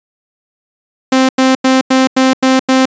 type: tone bursts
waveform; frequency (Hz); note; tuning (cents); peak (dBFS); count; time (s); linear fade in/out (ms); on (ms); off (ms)
sawtooth; 261.6; C4; 0; -3; 7; 1.12-2.856; 5; 170; 91
effects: resampled to 16000 Hz